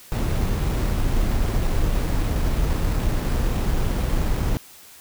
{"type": "noise with sample-and-hold", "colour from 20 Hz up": "brown", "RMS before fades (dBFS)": -21, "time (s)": [0.12, 4.57], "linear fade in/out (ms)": 0, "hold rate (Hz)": 6300, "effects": ["white hiss -46 dBFS RMS until 5 s"]}